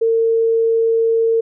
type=tone; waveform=sine; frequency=454.4 Hz; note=A#4; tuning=44 cents flat; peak=-12 dBFS; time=0.01-1.41 s; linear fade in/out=10 ms; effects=none